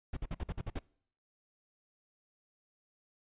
brown noise bursts, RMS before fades -36 dBFS, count 8, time 0.13-0.791 s, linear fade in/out 5 ms, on 38 ms, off 51 ms, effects noise-tail reverb RT60 0.6 s tail -24 dB re dry + resampled to 8000 Hz

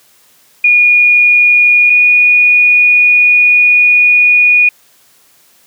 sine tone pair in turn, 2442 / 2456 Hz, D#7 / D#7, -33 / -23 cents, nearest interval unison, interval 10 cents, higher second, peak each -4 dBFS, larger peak neither, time 0.64-1.9 / 1.9-4.69 s, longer second, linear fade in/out 5 ms, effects white hiss -48 dBFS RMS until 5.66 s + high-pass 100 Hz 12 dB/octave

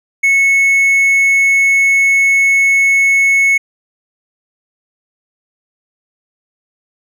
triangle tone, 2200 Hz, C#7, 14 cents flat, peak -6 dBFS, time 0.23-3.58 s, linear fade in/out 10 ms, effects none

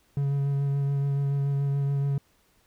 triangle tone with vibrato, 140 Hz, C#3, 18 cents sharp, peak -21 dBFS, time 0.17-2.18 s, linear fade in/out 2 ms, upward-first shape sine, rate 7 Hz, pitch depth 15 cents each way, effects pink hiss -65 dBFS RMS until 2.66 s

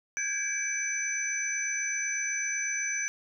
sine tone cluster, 1590 / 1658 / 2314 / 6010 Hz, G6 / G#6 / D7 / F#8, +24 / -3 / -26 / +26 cents, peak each -38 / -36 / -33 / -32 dBFS, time 0.17-3.08 s, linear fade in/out 0 ms, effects none

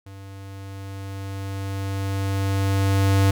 square tone with level ramp, 97.6 Hz, G2, 7 cents flat, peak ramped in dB -39 to -15 dBFS, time 0.06-3.31 s, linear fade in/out 5 ms, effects none

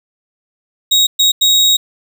35% pulse tone bursts at uneven times, 3780 Hz, A#7, 23 cents sharp, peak -6 dBFS, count 3, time 0.91-1.07 / 1.19-1.32 / 1.41-1.77 s, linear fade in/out 10 ms, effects none

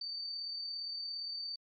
sine tone with amplitude modulation, 4585 Hz, D8, 42 cents flat, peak -36 dBFS, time 0.01-1.56 s, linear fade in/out 5 ms, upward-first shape sine, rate 37.4 Hz, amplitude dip 35%, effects MP3 48 kbps

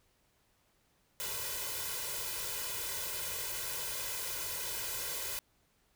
white noise with comb filter, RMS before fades -38 dBFS, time 1.2-5.39 s, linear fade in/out 0 ms, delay 2 ms, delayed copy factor +1, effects pink hiss -72 dBFS RMS until 5.95 s

